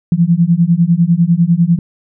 sine beating tone pair, 165.5 / 175.5 Hz, E3 / F3, +7 / +9 cents, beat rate 10 Hz, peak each -11 dBFS, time 0.12-1.79 s, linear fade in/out 2 ms, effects none

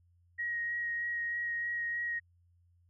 sine tone with vibrato, 1888 Hz, A#6, 22 cents sharp, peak -32 dBFS, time 0.38-2.2 s, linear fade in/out 20 ms, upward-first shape sine, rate 3.2 Hz, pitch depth 12 cents each way, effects added 87 Hz sine -64 dBFS peak until 2.89 s

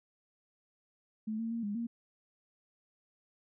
sine tone with pitch steps, 217.4 / 227.3 / 231.4 / 204.9 / 233.3 Hz, A3 / A#3 / A#3 / G#3 / A#3, -21 / -43 / -13 / -23 / +2 cents, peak -33 dBFS, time 1.27-1.87 s, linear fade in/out 10 ms, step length 120 ms, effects none

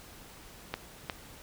clicks, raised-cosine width 0.3 ms, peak -16 dBFS, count 2, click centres 0.74 / 1.098 s, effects pink hiss -51 dBFS RMS until 1.42 s

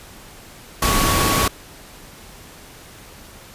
sine tone in noise, 1119 Hz, C#6, 16 cents sharp, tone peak -22 dBFS, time 0.82-1.48 s, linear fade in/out 5 ms, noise pink, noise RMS -18 dBFS, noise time 0.82-1.48 s, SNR -7 dB, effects pink hiss -42 dBFS RMS until 3.54 s + resampled to 32000 Hz

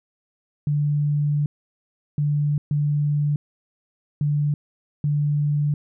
sine tone bursts at uneven times, 146.83 Hz, D3, in tune, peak -18 dBFS, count 5, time 0.67-1.46 / 2.18-2.58 / 2.71-3.36 / 4.21-4.54 / 5.04-5.74 s, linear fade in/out 2 ms, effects none

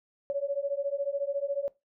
sine beating tone pair, 555 / 569 Hz, C#5 / C#5, +2 / +45 cents, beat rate 14 Hz, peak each -31 / -31 dBFS, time 0.3-1.68 s, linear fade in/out 0 ms, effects noise-tail reverb RT60 0.2 s tail -19 dB re dry

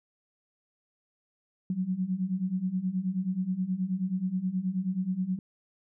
sine beating tone pair, 180 / 189.4 Hz, F#3 / F#3, -47 / +41 cents, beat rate 9.4 Hz, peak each -32 / -29 dBFS, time 1.7-5.39 s, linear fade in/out 2 ms, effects none

